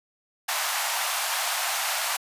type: high-pass noise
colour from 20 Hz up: pink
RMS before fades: -27 dBFS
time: 0.48-2.17 s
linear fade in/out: 10 ms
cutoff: 670 Hz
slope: 48 dB/octave
effects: resampled to 32000 Hz